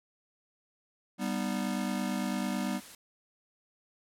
square chord, G augmented, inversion none, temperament just, 196 / 245 / 306.2 Hz, G3 / B3 / D#4, 0 / -14 / -28 cents, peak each -34 / -35 / -39 dBFS, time 1.18-2.81 s, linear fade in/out 50 ms
white noise, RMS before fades -49 dBFS, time 1.21-2.95 s, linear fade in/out 2 ms
effects low-pass 12000 Hz 12 dB/octave

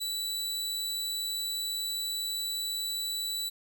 sawtooth tone, 3951 Hz, B7, in tune, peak -28 dBFS, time 0-3.5 s, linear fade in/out 20 ms, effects none

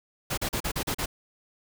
pink noise bursts, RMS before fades -29 dBFS, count 7, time 0.3-1.06 s, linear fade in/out 10 ms, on 76 ms, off 38 ms, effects none

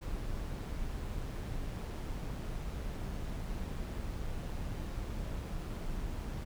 brown noise with amplitude modulation, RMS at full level -37 dBFS, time 0.01-6.45 s, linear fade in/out 20 ms, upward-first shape sine, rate 151 Hz, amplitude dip 30%, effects none

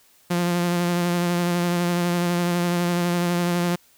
sawtooth tone with vibrato, 174.61 Hz, F3, in tune, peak -16 dBFS, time 0.3-3.76 s, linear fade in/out 10 ms, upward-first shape sine, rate 12 Hz, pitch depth 21 cents each way, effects white hiss -57 dBFS RMS until 3.97 s

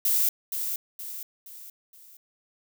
violet noise with echo, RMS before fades -23 dBFS, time 0.05-0.29 s, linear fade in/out 2 ms, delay 470 ms, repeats 4, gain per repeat -7 dB, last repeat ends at 2.17 s, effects none

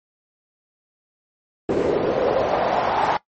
pink noise with band-pass filter sweep, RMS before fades -20 dBFS, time 1.69-3.17 s, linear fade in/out 2 ms, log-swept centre 380 to 900 Hz, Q 3.1, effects noise-tail reverb RT60 0.1 s tail -18 dB re dry + MP3 32 kbps

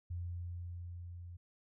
sine tone with level ramp, 87.31 Hz, F2, in tune, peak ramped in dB -37 to -46 dBFS, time 0.1-1.37 s, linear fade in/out 10 ms, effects none

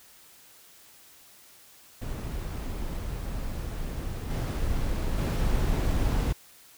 brown noise with level steps, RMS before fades -33 / -28 / -25 dBFS, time 2.01-6.33 s, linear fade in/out 10 ms, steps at 4.3 / 5.18 s, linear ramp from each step 10 ms, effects white hiss -54 dBFS RMS until 6.77 s

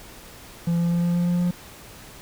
triangle tone with pitch steps, 170 / 171.08 / 172.17 / 173.27 / 174.38 / 175.49 / 176.61 Hz, F3 / F3 / F3 / F3 / F3 / F3 / F3, -46 / -35 / -24 / -13 / -2 / +9 / +20 cents, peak -17 dBFS, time 0.67-1.51 s, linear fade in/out 5 ms, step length 120 ms, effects pink hiss -44 dBFS RMS until 2.21 s

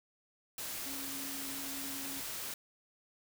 sine tone in noise, 273.9 Hz, C#4, 21 cents flat, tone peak -46 dBFS, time 0.86-2.2 s, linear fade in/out 2 ms, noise white, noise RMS -41 dBFS, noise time 0.58-2.54 s, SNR -8 dB, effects none

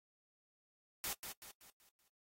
white noise with echo, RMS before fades -40 dBFS, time 1.04-1.13 s, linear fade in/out 0 ms, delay 190 ms, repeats 5, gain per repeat -7 dB, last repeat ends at 2.08 s, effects noise-tail reverb RT60 0.1 s tail -19 dB re dry + AAC 48 kbps

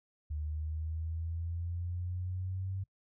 sine exponential sweep, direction up, 75 to 96.3 Hz, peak -34 dBFS, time 0.3-2.84 s, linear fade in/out 10 ms, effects noise-tail reverb RT60 0.1 s tail -23 dB re dry

